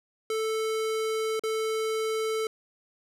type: tone with dropouts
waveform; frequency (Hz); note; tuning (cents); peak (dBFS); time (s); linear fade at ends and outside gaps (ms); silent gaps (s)
square; 440; A4; 0; -27; 0.3-2.47; 2; 1.395-1.436
effects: low-pass 12000 Hz 12 dB/octave + 10-bit